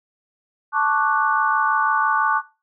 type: chord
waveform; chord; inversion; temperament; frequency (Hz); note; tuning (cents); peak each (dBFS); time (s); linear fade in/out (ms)
sine; D major seventh; second; equal; 880 / 1108.7 / 1174.7 / 1480; A5 / C#6 / D6 / F#6; 0 / 0 / 0 / 0; -22; 0.72-2.42; 50
effects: noise-tail reverb RT60 0.3 s tail -18 dB re dry